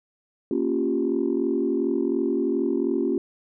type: chord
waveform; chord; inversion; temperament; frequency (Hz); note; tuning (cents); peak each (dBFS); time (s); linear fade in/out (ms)
sine; G half-diminished seventh; first; equal; 233.1 / 277.2 / 349.2 / 392; Bb3 / Db4 / F4 / G4; 0 / 0 / 0 / 0; -28 / -25 / -25 / -27; 0.51-3.18; 2
effects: tanh soft clip ceiling -12 dBFS